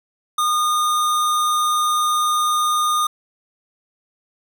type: tone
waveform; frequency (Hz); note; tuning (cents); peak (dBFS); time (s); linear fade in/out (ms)
square; 1222; D#6; -32; -17; 0.38-3.07; 5
effects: 9-bit